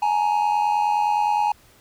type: tone pair together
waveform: triangle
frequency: 840.4 / 930 Hz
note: G#5 / A#5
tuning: +20 / -4 cents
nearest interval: major second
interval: 176 cents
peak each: -17 / -22 dBFS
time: 0.02-1.52 s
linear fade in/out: 5 ms
effects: pink hiss -54 dBFS RMS until 1.8 s